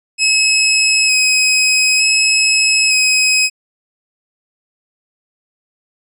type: tone with vibrato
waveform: 20% pulse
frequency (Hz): 2554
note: D#7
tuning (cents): +45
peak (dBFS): -5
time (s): 0.18-3.5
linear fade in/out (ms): 50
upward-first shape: square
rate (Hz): 0.55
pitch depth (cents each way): 13
effects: resampled to 32000 Hz